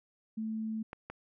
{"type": "tone", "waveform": "sine", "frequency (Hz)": 220, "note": "A3", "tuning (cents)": 0, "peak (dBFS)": -33, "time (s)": [0.37, 0.83], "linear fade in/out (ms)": 10}
{"type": "clicks", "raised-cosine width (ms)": 0.5, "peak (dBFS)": -26, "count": 2, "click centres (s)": [0.931, 1.1]}
{"effects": []}